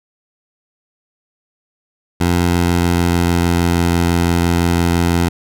15% pulse tone with pitch glide, 87.31 to 85.91 Hz, F2 to F2, 0 to -28 cents, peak -6 dBFS, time 2.2-5.29 s, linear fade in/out 10 ms, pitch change -28 cents, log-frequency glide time 2.34-3.91 s, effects none

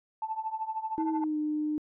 sine tone with tremolo, 880 Hz, A5, in tune, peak -27 dBFS, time 0.22-1.24 s, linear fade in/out 2 ms, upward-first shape triangle, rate 13 Hz, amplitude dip 90%
sine tone with pitch glide, 319.3 to 302.9 Hz, D#4 to D#4, +45 to -46 cents, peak -27 dBFS, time 0.98-1.78 s, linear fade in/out 0 ms, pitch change -91 cents, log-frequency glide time 1.1-1.37 s
effects tanh soft clip ceiling -19 dBFS

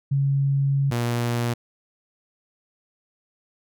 sine / sawtooth tone pair in turn, 138.59 / 119.2 Hz, C#3 / A#2, 0 / +39 cents, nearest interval minor third, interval 261 cents, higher first, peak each -18 dBFS, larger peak neither, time 0.11-0.91 / 0.91-1.54 s, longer first, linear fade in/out 10 ms, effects none

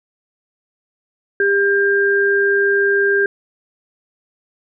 sine tone pair together, 399.3 / 1597.2 Hz, G4 / G6, +32 / +32 cents, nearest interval 2 octaves, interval 2400 cents, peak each -15 dBFS, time 1.4-3.26 s, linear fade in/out 2 ms, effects none

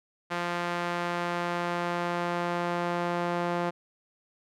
sawtooth tone with band-pass filter sweep, 174 Hz, F3, 6 cents flat, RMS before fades -30 dBFS, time 0.3-3.71 s, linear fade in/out 20 ms, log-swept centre 1400 to 800 Hz, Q 0.78, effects none

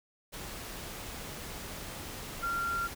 sine tone in noise, 1380 Hz, F6, 21 cents flat, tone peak -30 dBFS, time 2.42-2.88 s, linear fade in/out 20 ms, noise pink, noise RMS -42 dBFS, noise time 0.32-2.95 s, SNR +9 dB, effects none

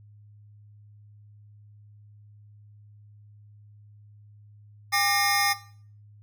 square tone cluster, 807 / 1192 / 1845 / 2135 / 5090 Hz, G#5 / D6 / A#6 / C7 / D#8, -50 / +25 / -18 / +34 / +39 cents, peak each -28 dBFS, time 4.92-5.54 s, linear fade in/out 20 ms, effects noise-tail reverb RT60 0.5 s tail -17 dB re dry + added 104 Hz sine -49 dBFS peak until 6.22 s

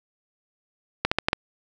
clicks, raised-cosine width 0.3 ms, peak -4 dBFS, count 5, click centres 1.05 / 1.115 / 1.186 / 1.285 / 1.331 s, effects none

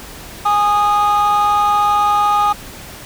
triangle tone pair together, 826.7 / 1237 Hz, G#5 / D#6, -8 / -10 cents, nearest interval perfect fifth, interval 698 cents, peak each -11 dBFS, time 0.45-2.53 s, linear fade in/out 10 ms, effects tanh soft clip ceiling -6 dBFS + pink hiss -34 dBFS RMS until 3.05 s

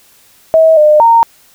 sine tone with pitch steps, 643 / 605 / 922 Hz, E5 / D#5 / A#5, -43 / -49 / -19 cents, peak -3 dBFS, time 0.54-1.23 s, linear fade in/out 0 ms, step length 230 ms, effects white hiss -46 dBFS RMS until 1.54 s

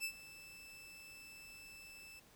sawtooth tone with ADSR envelope, 2637 Hz, E7, in tune, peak -33 dBFS, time 0-2.2 s, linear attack 41 ms, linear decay 78 ms, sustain -17 dB, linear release 11 ms, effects pink hiss -65 dBFS RMS until 2.35 s

